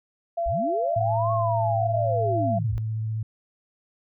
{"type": "tone", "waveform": "sine", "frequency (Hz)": 679, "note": "F5", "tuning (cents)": -49, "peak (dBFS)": -23, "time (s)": [0.37, 2.59], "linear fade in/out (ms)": 10}
{"type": "linear two-way sweep", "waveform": "sine", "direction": "up then down", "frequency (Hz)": [35.87, 1108.7, 35.87], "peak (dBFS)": -27, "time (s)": [0.46, 2.78], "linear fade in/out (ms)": 0, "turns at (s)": 1.32}
{"type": "tone with vibrato", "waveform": "sine", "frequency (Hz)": 110, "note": "A2", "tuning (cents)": 0, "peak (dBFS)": -25, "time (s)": [0.96, 3.23], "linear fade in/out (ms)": 5, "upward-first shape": "square", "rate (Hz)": 15, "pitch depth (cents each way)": 11}
{"effects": []}